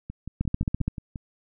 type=two click trains; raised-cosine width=5 ms; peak=-12 / -22 dBFS; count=8 / 7; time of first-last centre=0.41-0.88 / 0.1-1.158 s; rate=14.9 / 5.67 Hz; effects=none